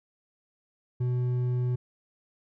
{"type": "tone with hard clipping", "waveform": "sine", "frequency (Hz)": 124.1, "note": "B2", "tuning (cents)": 9, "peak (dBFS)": -26, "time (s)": [1, 1.76], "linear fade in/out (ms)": 10, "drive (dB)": 5, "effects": []}